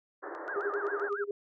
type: band-pass noise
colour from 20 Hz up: pink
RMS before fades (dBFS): -41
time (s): 0.22-1.1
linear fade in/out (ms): 20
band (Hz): 310 to 1800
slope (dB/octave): 96
type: click train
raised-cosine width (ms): 0.2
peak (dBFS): -38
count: 7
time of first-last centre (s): 0.35-1.127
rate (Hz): 7.72
type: tone with vibrato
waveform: sine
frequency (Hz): 1400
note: F6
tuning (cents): +4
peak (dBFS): -35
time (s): 0.48-1.24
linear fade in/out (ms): 2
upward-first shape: sine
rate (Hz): 7.4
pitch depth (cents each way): 280
type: tone with tremolo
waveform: sine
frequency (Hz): 406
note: G#4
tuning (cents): -39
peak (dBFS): -28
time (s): 0.56-1.31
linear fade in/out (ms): 2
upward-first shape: sine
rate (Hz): 11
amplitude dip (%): 90
effects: none